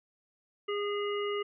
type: harmonic tone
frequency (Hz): 410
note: G#4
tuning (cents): -22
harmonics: 1 / 3 / 5 / 7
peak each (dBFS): -31 / -38 / -42 / -41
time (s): 0.68-1.43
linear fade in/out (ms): 10
effects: none